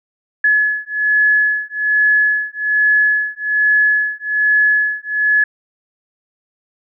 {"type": "beating tone pair", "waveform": "sine", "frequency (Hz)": [1703, 1704.2], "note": ["G#6", "G#6"], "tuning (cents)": [43, 44], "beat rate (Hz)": 1.2, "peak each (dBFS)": -15, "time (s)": [0.44, 5.44], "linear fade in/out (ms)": 5, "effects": []}